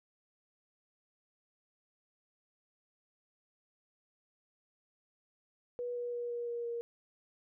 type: tone with pitch steps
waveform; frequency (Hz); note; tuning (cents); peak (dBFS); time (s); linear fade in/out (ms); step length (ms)
sine; 486.6 / 483.2 / 479.9 / 476.6 / 473.3 / 470; B4 / B4 / B4 / A#4 / A#4 / A#4; -26 / -38 / -50 / +38 / +26 / +14; -35; 5.79-6.81; 0; 170
effects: none